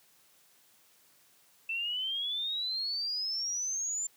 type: exponential sweep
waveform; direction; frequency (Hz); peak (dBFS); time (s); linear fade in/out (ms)
sine; up; 2655 to 7240; -31; 1.69-4.07; 5
effects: white hiss -64 dBFS RMS until 4.16 s + high-pass 100 Hz 12 dB/octave